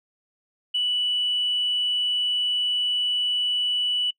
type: tone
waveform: sine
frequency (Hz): 2960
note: F#7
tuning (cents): 0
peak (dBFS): -20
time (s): 0.74-4.11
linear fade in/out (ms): 10
effects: noise-tail reverb RT60 0.1 s tail -25 dB re dry + tanh soft clip ceiling -16 dBFS